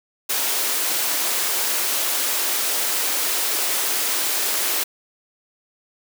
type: high-pass noise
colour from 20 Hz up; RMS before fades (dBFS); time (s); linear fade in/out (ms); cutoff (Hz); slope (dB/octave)
white; -22; 0.29-4.84; 10; 290; 24
effects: none